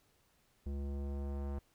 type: tone with low-pass filter sweep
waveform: square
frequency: 70 Hz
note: C#2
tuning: 18 cents sharp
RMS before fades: -39 dBFS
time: 0.66-1.59 s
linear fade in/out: 5 ms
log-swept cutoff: 360 to 950 Hz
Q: 0.9
effects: pink hiss -72 dBFS RMS until 1.74 s